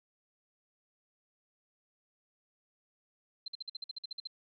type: tone bursts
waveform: sine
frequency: 4110 Hz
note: C8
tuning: 32 cents flat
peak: -37 dBFS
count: 12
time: 3.46-4.273 s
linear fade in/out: 5 ms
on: 21 ms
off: 51 ms
effects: none